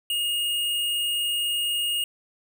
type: tone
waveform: square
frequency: 2854 Hz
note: F7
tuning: 37 cents sharp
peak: -24 dBFS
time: 0.1-2.04 s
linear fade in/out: 2 ms
effects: none